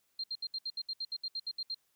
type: tone bursts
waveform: sine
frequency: 4186 Hz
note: C8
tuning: in tune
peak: -34 dBFS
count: 14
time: 0.19-1.746 s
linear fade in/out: 5 ms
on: 48 ms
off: 68 ms
effects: white hiss -75 dBFS RMS until 1.95 s